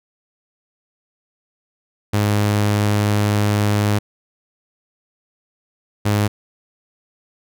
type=tone pair in turn; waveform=sawtooth; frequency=103.83 / 103.83 Hz; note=G#2 / G#2; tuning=0 / 0 cents; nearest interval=unison; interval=0 cents; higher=neither; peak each=-11 dBFS; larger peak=neither; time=2.13-3.99 / 6.05-6.28 s; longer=first; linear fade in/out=10 ms; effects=none